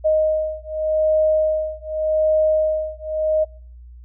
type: beating tone pair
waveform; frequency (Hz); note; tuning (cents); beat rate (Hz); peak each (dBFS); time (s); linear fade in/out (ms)
sine; 622.3 / 623.15; D#5 / D#5; 0 / +2; 0.85; -19; 0.04-3.45; 20
effects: noise-tail reverb RT60 0.5 s tail -25 dB re dry + added 60 Hz sine -38 dBFS peak until 4.04 s